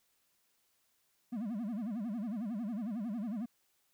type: tone with vibrato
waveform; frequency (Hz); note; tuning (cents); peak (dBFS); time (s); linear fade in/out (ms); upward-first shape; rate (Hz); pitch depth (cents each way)
triangle; 220; A3; 0; -33; 1.32-3.46; 10; sine; 11; 210
effects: white hiss -75 dBFS RMS until 3.93 s